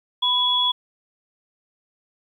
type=tone pair together; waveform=sine; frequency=995 / 3373 Hz; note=B5 / G#7; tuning=+13 / +26 cents; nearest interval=octave + major sixth; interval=2113 cents; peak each=-24 / -18 dBFS; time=0.22-0.72 s; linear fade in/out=10 ms; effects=9-bit